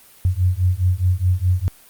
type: beating tone pair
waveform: sine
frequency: 88.8 / 93.6 Hz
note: F2 / F#2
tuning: +29 / +20 cents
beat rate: 4.8 Hz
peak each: -18 dBFS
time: 0.25-1.68 s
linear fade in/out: 0 ms
effects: white hiss -48 dBFS RMS until 1.89 s + Opus 32 kbps